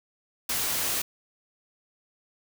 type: noise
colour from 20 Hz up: white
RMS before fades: -28 dBFS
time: 0.49-1.02 s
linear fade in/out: 5 ms
effects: none